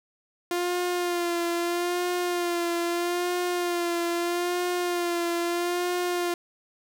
sawtooth tone with vibrato, 349.2 Hz, F4, in tune, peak -21 dBFS, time 0.51-6.34 s, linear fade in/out 2 ms, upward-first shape sine, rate 0.78 Hz, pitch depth 35 cents each way, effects none

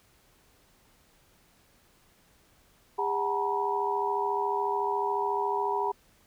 sine tone cluster, 405.7 / 744 / 891 / 965 Hz, G#4 / F#5 / A5 / B5, -41 / +9 / +22 / -40 cents, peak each -31 / -35 / -33 / -29 dBFS, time 2.98-5.92 s, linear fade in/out 10 ms, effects pink hiss -63 dBFS RMS until 6.26 s

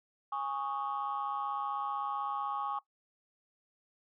sine chord, Ab suspended fourth, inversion none, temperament equal with one note detuned, 824.4 / 1108.7 / 1244.5 Hz, Ab5 / Db6 / Eb6, -13 / 0 / 0 cents, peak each -36 / -35 / -40 dBFS, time 0.32-2.79 s, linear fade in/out 5 ms, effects noise-tail reverb RT60 0.1 s tail -18 dB re dry + tanh soft clip ceiling -26 dBFS

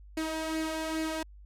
sawtooth tone with flanger, 317.9 Hz, D#4, 37 cents sharp, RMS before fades -33 dBFS, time 0.17-1.23 s, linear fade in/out 5 ms, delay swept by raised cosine 0.42 to 2.02 ms, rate 2.4 Hz, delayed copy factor +0.5, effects added 50 Hz sine -48 dBFS peak until 1.45 s + low-pass 12000 Hz 12 dB/octave

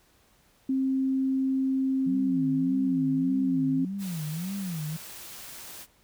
sine tone, 265.4 Hz, C4, 25 cents sharp, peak -23 dBFS, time 0.69-3.85 s, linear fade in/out 5 ms
sine tone with vibrato, 173.7 Hz, F3, 9 cents flat, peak -30 dBFS, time 2.06-4.97 s, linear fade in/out 10 ms, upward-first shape sine, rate 1.7 Hz, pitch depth 240 cents each way
white noise, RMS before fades -43 dBFS, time 3.98-5.87 s, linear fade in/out 50 ms
effects pink hiss -63 dBFS RMS until 6.03 s

